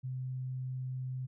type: tone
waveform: sine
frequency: 128.9 Hz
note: C3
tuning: 26 cents flat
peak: -35 dBFS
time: 0.03-1.27 s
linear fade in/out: 20 ms
effects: none